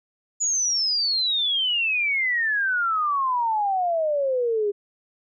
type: exponential sweep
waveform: sine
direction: down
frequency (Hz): 6970 to 400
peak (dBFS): -20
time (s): 0.4-4.72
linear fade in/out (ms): 20
effects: none